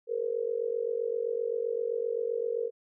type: tone with amplitude modulation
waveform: sine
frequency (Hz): 466.2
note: A#4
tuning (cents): 0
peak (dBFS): -24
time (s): 0.07-2.71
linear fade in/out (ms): 50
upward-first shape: sine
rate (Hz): 47.7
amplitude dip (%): 90
effects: none